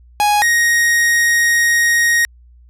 45% pulse tone pair in turn, 830.6 / 1874.4 Hz, G#5 / A#6, 0 / +9 cents, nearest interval octave + major second, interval 1409 cents, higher second, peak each -11 dBFS, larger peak neither, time 0.2-0.42 / 0.42-2.25 s, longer second, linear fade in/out 0 ms, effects added 60 Hz sine -42 dBFS peak until 2.69 s + resampled to 32000 Hz

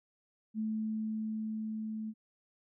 sine tone with level ramp, 218 Hz, A3, 16 cents flat, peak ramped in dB -31 to -36 dBFS, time 0.54-2.14 s, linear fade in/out 50 ms, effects none

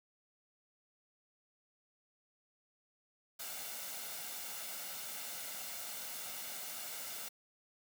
white noise with comb filter, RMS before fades -44 dBFS, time 3.39-7.29 s, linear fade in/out 10 ms, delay 1.4 ms, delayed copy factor +0.5, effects high-pass 200 Hz 12 dB/octave

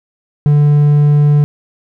triangle tone, 146.83 Hz, D3, in tune, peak -4 dBFS, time 0.46-1.44 s, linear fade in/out 0 ms, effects none

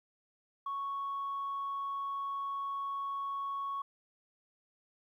sine tone, 1108.7 Hz, C#6, in tune, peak -33 dBFS, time 0.66-3.82 s, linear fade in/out 5 ms, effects tanh soft clip ceiling -31 dBFS + 12-bit

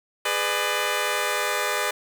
10% pulse chord, G# diminished, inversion none, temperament just, 415.3 / 498.4 / 598 Hz, G#4 / B4 / D5, 0 / +16 / +31 cents, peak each -20 / -19 / -18 dBFS, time 0.25-1.91 s, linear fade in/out 5 ms, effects 8-bit

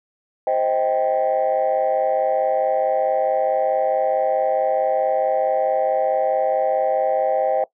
sine chord, C minor, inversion none, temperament just, 523.3 / 627.9 / 784.9 Hz, C5 / Eb5 / G5, 0 / +16 / +2 cents, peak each -20 dBFS, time 0.47-7.64 s, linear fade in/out 2 ms, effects noise-tail reverb RT60 0.1 s tail -19 dB re dry + tanh soft clip ceiling -11 dBFS

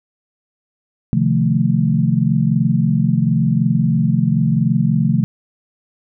sine chord, F dominant seventh, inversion second, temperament equal with one note detuned, 130.81 / 153.69 / 174.61 / 220 Hz, C3 / Eb3 / F3 / A3, 0 / -21 / 0 / 0 cents, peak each -18 dBFS, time 1.13-5.24 s, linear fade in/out 0 ms, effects none

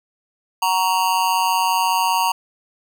square tone with amplitude modulation, 932.3 Hz, A#5, in tune, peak -13 dBFS, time 0.62-2.32 s, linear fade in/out 5 ms, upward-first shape sine, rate 185 Hz, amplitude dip 85%, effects none

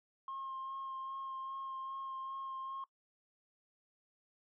sine tone with vibrato, 1069 Hz, C6, 37 cents sharp, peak -39 dBFS, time 0.28-2.84 s, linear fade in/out 2 ms, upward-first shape sine, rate 2.5 Hz, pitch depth 15 cents each way, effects noise-tail reverb RT60 0.1 s tail -21 dB re dry + tanh soft clip ceiling -37 dBFS

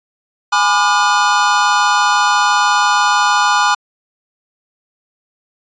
square chord, G# diminished seventh, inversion none, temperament just, 830.6 / 996.7 / 1196.1 / 1435.3 Hz, G#5 / B5 / D6 / F6, 0 / +16 / +31 / +47 cents, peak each -17 dBFS, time 0.52-3.75 s, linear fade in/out 10 ms, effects resampled to 16000 Hz

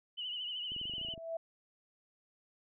sine tone with vibrato, 2960 Hz, F#7, in tune, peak -37 dBFS, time 0.17-1.15 s, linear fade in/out 20 ms, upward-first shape triangle, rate 13 Hz, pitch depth 74 cents each way
clicks, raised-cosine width 3 ms, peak -38 dBFS, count 12, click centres 0.719 / 0.764 / 0.814 / 0.855 / 0.897 / 0.937 / 0.982 / 1.014 / 1.049 / 1.086 / 1.138 / 1.178 s
sine tone with exponential growth, 659.3 Hz, E5, in tune, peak -33 dBFS, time 0.81-1.37 s, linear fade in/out 5 ms, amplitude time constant 120 ms
effects none

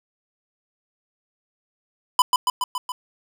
square tone with echo, 1000 Hz, B5, 21 cents sharp, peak -12 dBFS, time 2.19-2.22 s, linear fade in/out 2 ms, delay 140 ms, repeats 5, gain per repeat -3 dB, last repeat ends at 2.92 s, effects none

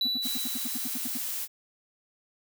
triangle tone with exponential decay, 3951 Hz, B7, in tune, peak -22 dBFS, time 0.01-1.44 s, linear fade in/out 2 ms, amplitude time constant 310 ms
triangle tone bursts, 246.9 Hz, B3, in tune, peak -31 dBFS, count 12, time 0.05-1.176 s, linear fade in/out 5 ms, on 26 ms, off 74 ms
blue noise, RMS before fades -33 dBFS, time 0.21-1.48 s, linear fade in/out 50 ms
effects none

